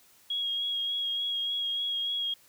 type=tone with vibrato; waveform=sine; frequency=3295 Hz; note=G#7; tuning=14 cents flat; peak=-28 dBFS; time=0.3-2.34 s; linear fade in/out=5 ms; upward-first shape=sine; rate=3.4 Hz; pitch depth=19 cents each way; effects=white hiss -60 dBFS RMS until 2.48 s